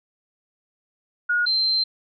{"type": "tone pair in turn", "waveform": "sine", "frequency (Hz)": [1443, 4124], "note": ["F#6", "C8"], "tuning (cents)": [-44, -26], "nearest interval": "octave + tritone", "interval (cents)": 1818, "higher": "second", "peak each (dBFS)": -18, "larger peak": "neither", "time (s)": [[1.29, 1.46], [1.46, 1.84]], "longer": "second", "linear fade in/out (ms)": 10, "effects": []}